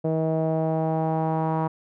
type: tone with low-pass filter sweep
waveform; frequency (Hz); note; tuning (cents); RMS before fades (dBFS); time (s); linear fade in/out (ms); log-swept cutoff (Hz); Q
sawtooth; 159.7; D#3; +45; -24; 0.04-1.68; 10; 570 to 960; 3.8
effects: none